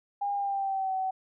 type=tone with pitch glide; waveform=sine; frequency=808 to 758.3 Hz; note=G#5 to F#5; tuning=-48 to +42 cents; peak=-27 dBFS; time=0.21-1.11 s; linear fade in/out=10 ms; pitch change=-110 cents; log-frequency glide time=0.34-0.94 s; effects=none